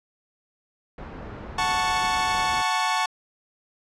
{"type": "low-pass noise", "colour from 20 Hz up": "pink", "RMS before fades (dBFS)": -38, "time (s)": [0.98, 2.62], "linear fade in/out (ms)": 2, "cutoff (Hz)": 1400, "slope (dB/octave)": 12}
{"type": "chord", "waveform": "sawtooth", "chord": "F# minor", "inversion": "none", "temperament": "equal with one note detuned", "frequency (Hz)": [735.3, 880, 1108.7], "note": ["F#5", "A5", "C#6"], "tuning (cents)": [-11, 0, 0], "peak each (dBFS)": [-24, -21, -22], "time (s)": [1.58, 3.06], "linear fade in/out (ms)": 5}
{"effects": ["low-pass 7000 Hz 12 dB/octave"]}